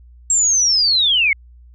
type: linear sweep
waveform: sine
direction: down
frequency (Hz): 7600 to 2114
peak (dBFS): -12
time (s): 0.3-1.33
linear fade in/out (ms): 2
effects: added 60 Hz sine -41 dBFS peak until 1.74 s